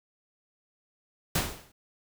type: noise with exponential decay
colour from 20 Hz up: pink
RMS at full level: -23 dBFS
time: 1.35-1.72 s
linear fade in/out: 5 ms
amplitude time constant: 80 ms
effects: none